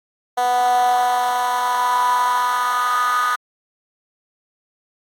10% pulse tone with high-pass filter sweep, 246.9 Hz, B3, in tune, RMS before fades -18 dBFS, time 0.37-3.36 s, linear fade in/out 10 ms, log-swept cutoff 670 to 1300 Hz, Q 6.6, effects AAC 64 kbps

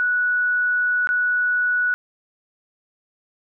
sine tone with dropouts, 1472 Hz, F#6, 9 cents flat, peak -17 dBFS, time 0-1.94 s, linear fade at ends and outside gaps 0 ms, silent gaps 1.072-1.09 s, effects none

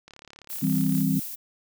click train, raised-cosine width 0.2 ms, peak -28 dBFS, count 34, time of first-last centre 0.08-1.007 s, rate 35.6 Hz
violet noise with tremolo, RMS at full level -33 dBFS, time 0.49-1.36 s, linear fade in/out 20 ms, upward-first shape triangle, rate 4.6 Hz, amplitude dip 35%
sine chord, C major, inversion first, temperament just, 163.52 / 196.22 / 261.6 Hz, E3 / G3 / C4, -14 / +2 / 0 cents, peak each -25 dBFS, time 0.62-1.2 s, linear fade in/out 10 ms
effects none

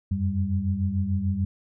sine tone cluster, 88.3 / 95.1 / 196.6 Hz, F2 / F#2 / G3, +20 / +48 / +5 cents, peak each -27 dBFS, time 0.11-1.45 s, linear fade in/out 5 ms, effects none

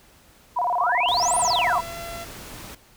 sine tone with vibrato, 835 Hz, G#5, 9 cents sharp, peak -20 dBFS, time 0.56-1.81 s, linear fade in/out 10 ms, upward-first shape square, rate 18 Hz, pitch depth 280 cents each way
sine exponential two-way sweep, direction up then down, 987.8 to 10000 to 987.8 Hz, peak -22 dBFS, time 0.79-1.79 s, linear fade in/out 5 ms, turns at 1.38 s
pink noise, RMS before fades -39 dBFS, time 1.08-2.75 s, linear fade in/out 5 ms
sawtooth tone with pitch glide, 659.3 to 679 Hz, E5 to F5, 0 to -49 cents, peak -30 dBFS, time 1.2-2.25 s, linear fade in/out 20 ms, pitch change +51 cents, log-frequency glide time 1.64-1.94 s
effects pink hiss -54 dBFS RMS until 2.96 s

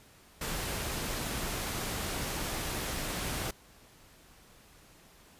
pink noise, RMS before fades -35 dBFS, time 0.41-3.51 s, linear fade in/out 5 ms, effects pink hiss -58 dBFS RMS until 5.39 s + resampled to 32000 Hz

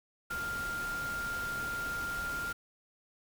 sine tone in noise, 1398 Hz, F6, 1 cent sharp, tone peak -34 dBFS, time 0.3-2.53 s, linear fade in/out 10 ms, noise pink, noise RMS -43 dBFS, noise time 0.3-2.53 s, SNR +6 dB, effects none

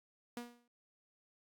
sawtooth tone with exponential decay, 240 Hz, B3, 49 cents flat, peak -35 dBFS, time 0.37-0.68 s, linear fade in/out 2 ms, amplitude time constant 66 ms, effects Opus 48 kbps

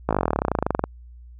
slowing click train, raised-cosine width 1 ms, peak -6 dBFS, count 26, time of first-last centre 0.09-0.84 s, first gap 18 ms, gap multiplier 1.04, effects added 60 Hz sine -41 dBFS peak until 1.39 s

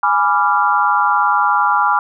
sine chord, G# diminished seventh, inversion none, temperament equal with one note detuned, 830.6 / 987.8 / 1174.7 / 1384.1 Hz, G#5 / B5 / D6 / F6, 0 / 0 / 0 / -16 cents, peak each -17 dBFS, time 0.03-1.99 s, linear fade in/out 2 ms, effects none

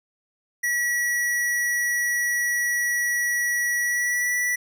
square tone with pitch glide, 1932 to 1959 Hz, B6 to B6, -39 to -15 cents, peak -22 dBFS, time 0.63-4.56 s, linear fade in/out 10 ms, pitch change +24 cents, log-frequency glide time 3.82-4.35 s, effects none

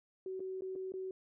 sine tone with dropouts, 376.8 Hz, F#4, 32 cents sharp, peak -38 dBFS, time 0.26-1.11 s, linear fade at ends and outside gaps 2 ms, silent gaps 0.396-0.403 / 0.609-0.62 / 0.754-0.759 / 0.921-0.938 s, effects none

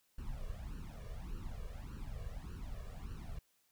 brown noise with flanger, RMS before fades -44 dBFS, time 0.18-3.39 s, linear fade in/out 5 ms, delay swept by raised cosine 0.69 to 1.79 ms, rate 1.7 Hz, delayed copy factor +0.95, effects white hiss -75 dBFS RMS until 3.71 s

